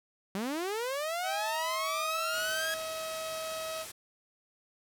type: linear sweep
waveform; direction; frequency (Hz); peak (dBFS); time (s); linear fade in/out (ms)
sawtooth; up; 184.7 to 1661.2; -28; 0.35-2.74; 0
type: harmonic tone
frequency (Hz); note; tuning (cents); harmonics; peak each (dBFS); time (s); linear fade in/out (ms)
640; D#5; +49; 1 / 2 / 3 / 4 / 5 / 6 / 7 / 8 / 9 / 10; -37 / -42 / -52 / -48 / -50 / -49 / -52 / -52 / -54 / -61; 1.22-3.86; 50
type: low-pass noise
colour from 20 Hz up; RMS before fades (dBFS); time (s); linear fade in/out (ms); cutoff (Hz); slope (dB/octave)
white; -45; 2.33-3.92; 10; 12000; 24
effects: none